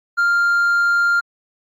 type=tone with hard clipping; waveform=sine; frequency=1396.9 Hz; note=F6; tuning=in tune; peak=-14 dBFS; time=0.17-1.21 s; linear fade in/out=20 ms; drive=2 dB; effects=AAC 64 kbps